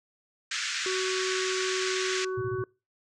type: band-pass noise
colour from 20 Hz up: pink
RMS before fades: -32 dBFS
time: 0.51-2.25 s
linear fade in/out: 5 ms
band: 1400 to 7400 Hz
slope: 48 dB/octave
type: harmonic tone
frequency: 374.4 Hz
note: F#4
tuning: 20 cents sharp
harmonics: 1 / 3 / 4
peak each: -29 / -39 / -41 dBFS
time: 0.86-2.64 s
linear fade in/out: 2 ms
type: tone bursts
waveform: sine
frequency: 116.54 Hz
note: A#2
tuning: in tune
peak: -32 dBFS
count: 4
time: 2.37-2.628 s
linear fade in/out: 10 ms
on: 48 ms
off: 22 ms
effects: noise-tail reverb RT60 0.3 s tail -25 dB re dry